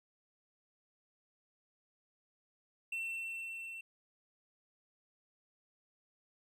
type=tone with level ramp; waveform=triangle; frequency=2696 Hz; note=E7; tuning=38 cents sharp; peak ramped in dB=-34 to -42 dBFS; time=2.92-3.81 s; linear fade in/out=5 ms; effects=none